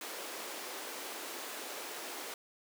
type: high-pass noise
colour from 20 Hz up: pink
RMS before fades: -43 dBFS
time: 0.01-2.34 s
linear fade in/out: 2 ms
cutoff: 330 Hz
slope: 24 dB/octave
effects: none